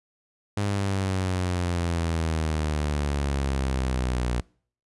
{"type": "exponential sweep", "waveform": "sawtooth", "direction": "down", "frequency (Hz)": [102.5, 59.8], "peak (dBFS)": -20, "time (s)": [0.57, 4.41], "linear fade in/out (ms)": 5, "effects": ["noise-tail reverb RT60 0.5 s tail -25 dB re dry", "resampled to 24000 Hz"]}